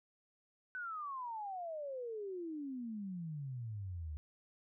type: exponential sweep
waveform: sine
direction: down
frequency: 1522 to 72.7 Hz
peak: -40 dBFS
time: 0.75-4.17 s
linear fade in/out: 0 ms
effects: none